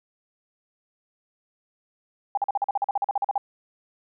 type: tone bursts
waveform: sine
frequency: 804 Hz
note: G5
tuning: 44 cents sharp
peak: -20 dBFS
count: 16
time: 2.35-3.379 s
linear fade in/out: 2 ms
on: 24 ms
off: 43 ms
effects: none